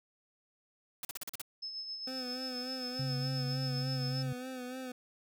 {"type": "noise bursts", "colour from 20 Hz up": "white", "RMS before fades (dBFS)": -40, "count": 7, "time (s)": [1.03, 1.416], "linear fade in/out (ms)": 2, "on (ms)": 20, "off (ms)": 41}
{"type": "tone with tremolo", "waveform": "sine", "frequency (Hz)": 5210, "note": "E8", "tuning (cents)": -21, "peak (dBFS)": -37, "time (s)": [1.62, 4.23], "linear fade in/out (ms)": 10, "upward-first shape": "sine", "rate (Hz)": 7.5, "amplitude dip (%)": 45}
{"type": "tone with vibrato", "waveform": "25% pulse", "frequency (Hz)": 254.3, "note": "C4", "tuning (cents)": -49, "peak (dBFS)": -36, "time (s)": [2.07, 4.92], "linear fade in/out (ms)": 5, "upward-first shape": "sine", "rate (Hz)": 3.4, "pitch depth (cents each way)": 45}
{"type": "tone with pitch glide", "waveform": "sine", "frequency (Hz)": [136.7, 135.21], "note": ["C#3", "C#3"], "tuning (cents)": [-24, -43], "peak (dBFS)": -33, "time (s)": [2.99, 4.33], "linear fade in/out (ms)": 5, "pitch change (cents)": -19, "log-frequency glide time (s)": [3.7, 4.12]}
{"effects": []}